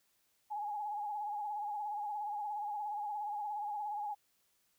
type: tone with vibrato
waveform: sine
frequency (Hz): 833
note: G#5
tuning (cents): +5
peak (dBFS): -36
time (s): 0.5-4.15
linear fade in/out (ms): 20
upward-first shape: sine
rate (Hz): 17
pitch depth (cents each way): 51
effects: white hiss -75 dBFS RMS until 4.78 s